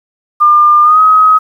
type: tone with pitch glide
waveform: sine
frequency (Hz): 1200 to 1267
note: D6 to D#6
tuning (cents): +37 to +31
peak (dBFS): -3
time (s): 0.4-1.39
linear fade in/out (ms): 20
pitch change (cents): +94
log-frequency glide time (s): 0.83-1
effects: 7-bit